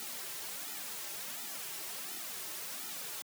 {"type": "noise with flanger", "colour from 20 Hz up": "white", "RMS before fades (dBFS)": -42, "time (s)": [0, 3.22], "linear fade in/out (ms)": 0, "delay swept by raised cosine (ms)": [1.8, 4.2], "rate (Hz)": 1.4, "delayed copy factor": -0.95, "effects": ["high-pass 200 Hz 12 dB/octave"]}